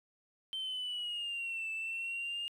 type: linear two-way sweep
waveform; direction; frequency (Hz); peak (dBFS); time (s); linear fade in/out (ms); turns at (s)
sine; down then up; 3116 to 2637 to 2833; -34; 0.53-2.48; 0; 1.71
effects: tanh soft clip ceiling -33 dBFS + 11-bit